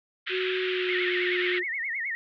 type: band-pass noise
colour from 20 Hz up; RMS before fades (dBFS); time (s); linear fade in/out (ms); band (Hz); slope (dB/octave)
white; -32; 0.26-1.6; 20; 1400 to 3400; 48
type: tone with pitch glide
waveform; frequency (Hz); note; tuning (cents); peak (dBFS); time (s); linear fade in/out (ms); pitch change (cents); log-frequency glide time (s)
sine; 370.4 to 359.2; F#4 to F4; +2 to +49; -27; 0.29-1.64; 50; -53; 0.6-1.09
type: tone with vibrato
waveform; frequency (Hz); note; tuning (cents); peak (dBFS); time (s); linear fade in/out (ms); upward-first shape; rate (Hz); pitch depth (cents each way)
sine; 2000; B6; +21; -28; 0.89-2.15; 0; sine; 9.5; 180
effects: none